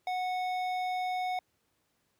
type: tone with hard clipping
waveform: sine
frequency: 735 Hz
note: F#5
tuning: 12 cents flat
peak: -32 dBFS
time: 0.07-1.39 s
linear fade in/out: 2 ms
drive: 11 dB
effects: pink hiss -75 dBFS RMS until 2.19 s + high-pass 80 Hz 12 dB/octave